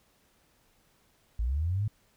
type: linear sweep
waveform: sine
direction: up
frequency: 51.91 to 110 Hz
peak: -26 dBFS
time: 1.39-1.88 s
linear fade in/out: 5 ms
effects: pink hiss -67 dBFS RMS until 2.16 s